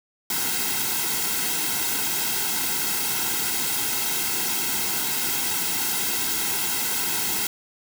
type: noise with comb filter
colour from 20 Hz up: white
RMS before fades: -25 dBFS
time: 0.3-7.47 s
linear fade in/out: 2 ms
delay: 1.7 ms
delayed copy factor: -0.85
effects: none